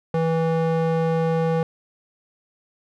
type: tone with band-pass filter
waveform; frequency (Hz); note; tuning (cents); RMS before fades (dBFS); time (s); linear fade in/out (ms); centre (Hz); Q
square; 163.3; E3; -16; -21; 0.14-1.63; 2; 480; 1
effects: none